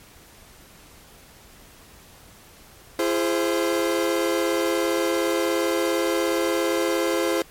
40% pulse chord, E augmented, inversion none, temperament equal with one note detuned, 338.1 / 415.3 / 523.3 Hz, E4 / G#4 / B#4, +44 / 0 / 0 cents, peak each -23 / -26 / -24 dBFS, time 2.99-7.42 s, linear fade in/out 2 ms, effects pink hiss -49 dBFS RMS until 7.5 s + MP3 64 kbps

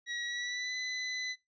25% pulse tone with pitch glide, 1913 to 2007 Hz, A#6 to B6, +44 to +27 cents, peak -31 dBFS, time 0.06-1.36 s, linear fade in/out 50 ms, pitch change +83 cents, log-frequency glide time 0.25-0.75 s, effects noise-tail reverb RT60 0.2 s tail -21 dB re dry + resampled to 16000 Hz

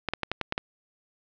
clicks, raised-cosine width 0.3 ms, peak -11 dBFS, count 7, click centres 0.087 / 0.136 / 0.233 / 0.316 / 0.413 / 0.524 / 0.579 s, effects low-pass 5000 Hz 12 dB/octave

